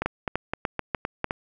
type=two click trains; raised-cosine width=0.5 ms; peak=-9 / -11 dBFS; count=5 / 6; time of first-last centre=0.06-1.243 / 0.02-1.309 s; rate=3.38 / 3.88 Hz; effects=none